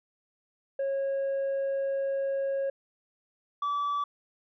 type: tone pair in turn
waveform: sine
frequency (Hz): 547 / 1152.7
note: C#5 / D6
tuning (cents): -23 / -33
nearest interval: octave + minor second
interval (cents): 1290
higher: second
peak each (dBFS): -24 / -24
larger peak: neither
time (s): 0.79-2.7 / 3.62-4.04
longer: first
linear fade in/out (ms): 5
effects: tanh soft clip ceiling -26 dBFS